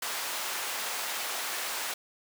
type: high-pass noise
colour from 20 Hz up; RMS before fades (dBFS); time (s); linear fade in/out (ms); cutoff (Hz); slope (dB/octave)
pink; -34; 0.02-1.94; 5; 800; 12
effects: none